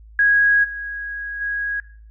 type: tone with level steps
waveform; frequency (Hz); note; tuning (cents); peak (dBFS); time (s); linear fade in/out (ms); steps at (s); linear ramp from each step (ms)
sine; 1652; G#6; -10; -12 / -26 / -21; 0.19-1.8; 2; 0.63 / 1.4; 20
effects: noise-tail reverb RT60 0.5 s tail -17 dB re dry + added 54 Hz sine -41 dBFS peak until 2.1 s